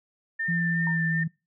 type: tone with vibrato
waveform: sine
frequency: 1795 Hz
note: A6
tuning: 34 cents sharp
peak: -26 dBFS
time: 0.39-1.24 s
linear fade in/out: 10 ms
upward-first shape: triangle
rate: 2.7 Hz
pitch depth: 19 cents each way
type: tone with pitch glide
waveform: sine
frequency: 170 to 162.7 Hz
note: F3 to E3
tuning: -46 to -22 cents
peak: -25 dBFS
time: 0.48-1.28 s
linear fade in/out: 10 ms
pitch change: -76 cents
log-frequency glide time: 0.6-1.1 s
type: tone with exponential decay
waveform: sine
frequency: 932.3 Hz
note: A#5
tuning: in tune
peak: -31 dBFS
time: 0.87-1.02 s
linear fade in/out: 1 ms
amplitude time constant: 32 ms
effects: noise-tail reverb RT60 0.3 s tail -26 dB re dry